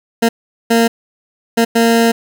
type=tone bursts at uneven times; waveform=20% pulse; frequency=230.4 Hz; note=A#3; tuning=20 cents flat; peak=-4 dBFS; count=4; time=0.22-0.29 / 0.7-0.88 / 1.57-1.65 / 1.75-2.12 s; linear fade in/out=10 ms; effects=none